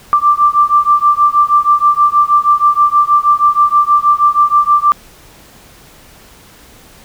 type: beating tone pair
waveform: sine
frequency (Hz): 1174.7 / 1181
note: D6 / D6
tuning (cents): 0 / +9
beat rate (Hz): 6.3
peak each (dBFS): -10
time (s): 0.13-4.92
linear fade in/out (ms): 0
effects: pink hiss -41 dBFS RMS until 7.04 s